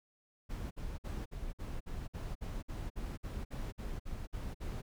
brown noise bursts, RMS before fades -40 dBFS, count 16, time 0.49-4.82 s, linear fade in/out 20 ms, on 220 ms, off 54 ms, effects none

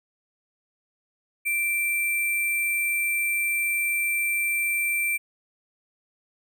sine tone with sample-and-hold, 2349 Hz, D7, in tune, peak -22 dBFS, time 1.45-5.18 s, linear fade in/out 20 ms, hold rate 11025 Hz, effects none

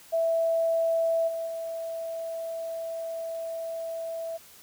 sine tone with level steps, 659.3 Hz, E5, in tune, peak -22 / -29 / -31 dBFS, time 0.12-4.38 s, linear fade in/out 20 ms, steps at 1.27 / 1.46 s, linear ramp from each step 20 ms, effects white hiss -52 dBFS RMS until 4.62 s

